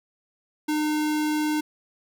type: tone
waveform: square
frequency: 303.9 Hz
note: D#4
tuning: 41 cents flat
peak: -23 dBFS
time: 0.68-1.61 s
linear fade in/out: 10 ms
effects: none